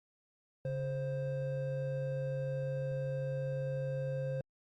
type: tone pair together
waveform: triangle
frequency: 139.32 / 526 Hz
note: C#3 / C5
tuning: +9 / +9 cents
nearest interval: octave + major seventh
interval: 2300 cents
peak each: -34 / -35 dBFS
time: 0.65-4.41 s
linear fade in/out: 2 ms
effects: Opus 48 kbps